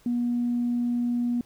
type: tone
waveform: sine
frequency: 240.9 Hz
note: B3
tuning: 43 cents flat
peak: -22 dBFS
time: 0.06-1.41 s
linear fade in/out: 2 ms
effects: tanh soft clip ceiling -18 dBFS + pink hiss -59 dBFS RMS until 1.45 s